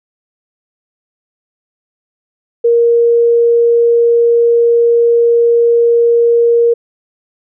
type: tone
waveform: sine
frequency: 469.2 Hz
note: A#4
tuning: 11 cents sharp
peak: -6 dBFS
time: 2.64-6.74 s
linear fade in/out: 10 ms
effects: none